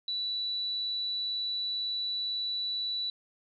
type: tone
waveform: sine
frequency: 3951 Hz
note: B7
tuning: in tune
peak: -30 dBFS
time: 0.08-3.1 s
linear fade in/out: 2 ms
effects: none